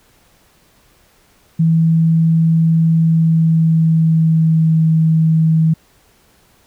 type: tone with pitch glide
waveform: sine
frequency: 163.1 to 160.3 Hz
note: E3 to E3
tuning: -18 to -48 cents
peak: -9 dBFS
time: 1.59-5.74 s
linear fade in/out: 10 ms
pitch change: -30 cents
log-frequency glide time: 2.96-4.84 s
effects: pink hiss -53 dBFS RMS until 6.66 s